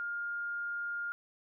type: tone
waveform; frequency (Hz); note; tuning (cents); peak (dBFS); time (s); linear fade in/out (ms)
sine; 1411; F6; +17; -34; 0-1.12; 0
effects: none